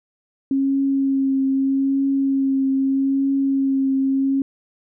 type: tone with vibrato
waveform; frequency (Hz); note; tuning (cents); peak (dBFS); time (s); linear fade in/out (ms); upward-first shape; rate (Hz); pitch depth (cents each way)
sine; 271.1; C#4; -38; -16; 0.51-4.42; 2; triangle; 0.8; 20
effects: none